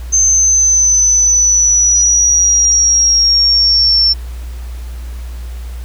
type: exponential sweep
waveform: sine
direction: down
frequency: 6270 to 5400 Hz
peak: -7 dBFS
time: 0.12-4.14 s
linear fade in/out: 20 ms
effects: added 60 Hz sine -22 dBFS peak until 5.84 s + pink hiss -40 dBFS RMS until 5.84 s